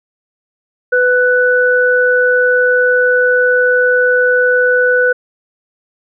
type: tone pair together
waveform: sine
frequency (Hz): 498.4 / 1487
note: B4 / F#6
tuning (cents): +16 / +8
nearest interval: octave + perfect fifth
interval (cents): 1892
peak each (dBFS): -11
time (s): 0.92-5.13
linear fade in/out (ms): 10
effects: none